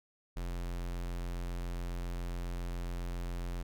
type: tone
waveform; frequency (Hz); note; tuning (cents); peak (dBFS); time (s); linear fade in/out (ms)
square; 43.65; F1; 0; -36; 0.36-3.63; 10
effects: none